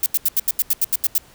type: noise bursts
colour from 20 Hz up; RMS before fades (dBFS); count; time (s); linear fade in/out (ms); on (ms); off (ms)
violet; -17; 11; 0.03-1.181; 2; 31; 81
effects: pink hiss -49 dBFS RMS until 1.34 s